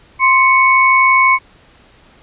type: tone pair together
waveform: sine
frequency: 1046.5 / 2217 Hz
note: C6 / C#7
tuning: 0 / 0 cents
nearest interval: octave + minor second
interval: 1300 cents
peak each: -10 dBFS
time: 0.19-1.39 s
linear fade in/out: 50 ms
effects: pink hiss -47 dBFS RMS until 2.22 s + resampled to 8000 Hz